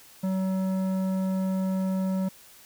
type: tone with tanh clipping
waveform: sine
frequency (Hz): 189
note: F#3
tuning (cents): +37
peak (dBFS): -26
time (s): 0.23-2.29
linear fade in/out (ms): 10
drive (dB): 12
effects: white hiss -52 dBFS RMS until 2.65 s